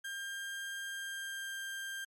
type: tone with pitch glide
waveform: 35% pulse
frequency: 1599 to 1588.9 Hz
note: G6 to G6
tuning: +34 to +23 cents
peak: -37 dBFS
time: 0.04-2.05 s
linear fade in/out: 10 ms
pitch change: -11 cents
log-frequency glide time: 0.86-1.58 s
effects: MP3 64 kbps